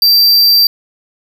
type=tone; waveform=square; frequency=4693 Hz; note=D8; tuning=2 cents flat; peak=-6 dBFS; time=0.02-0.67 s; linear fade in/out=2 ms; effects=none

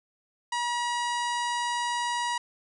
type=harmonic tone with a mistuned harmonic; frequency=960 Hz; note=B5; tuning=49 cents flat; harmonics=1 / 2 / 3 / 4 / 5 / 6 / 7 / 8 / 9 / 10; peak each=-28 / -34 / -38 / -40 / -42 / -44 / -45 / -46 / -47 / -48 dBFS; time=0.52-2.38 s; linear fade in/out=5 ms; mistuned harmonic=9; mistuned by=+46 cents; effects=none

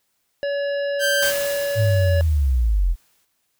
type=harmonic tone; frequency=567 Hz; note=C#5; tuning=39 cents sharp; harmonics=1 / 3 / 5 / 7 / 9; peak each=-21 / -31 / -39 / -43 / -43 dBFS; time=0.43-2.21 s; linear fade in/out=0 ms
type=tone; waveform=sawtooth; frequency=1566 Hz; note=G6; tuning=2 cents flat; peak=-15 dBFS; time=0.99-1.33 s; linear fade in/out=50 ms
type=noise with exponential decay; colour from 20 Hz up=white; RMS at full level=-25 dBFS; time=1.22-3.25 s; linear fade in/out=5 ms; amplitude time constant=440 ms
type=linear sweep; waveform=sine; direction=down; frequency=110 to 38.89 Hz; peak=-15 dBFS; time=1.75-2.96 s; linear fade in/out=50 ms
effects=white hiss -70 dBFS RMS until 3.59 s

